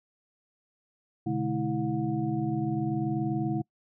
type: tone cluster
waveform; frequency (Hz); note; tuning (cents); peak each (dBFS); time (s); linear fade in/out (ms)
sine; 124.6 / 145 / 212.5 / 325.7 / 724; B2 / D3 / G#3 / E4 / F#5; +16 / -22 / +40 / -21 / -38; -34 / -32 / -33 / -30 / -38; 1.26-3.62; 10
effects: noise-tail reverb RT60 0.1 s tail -25 dB re dry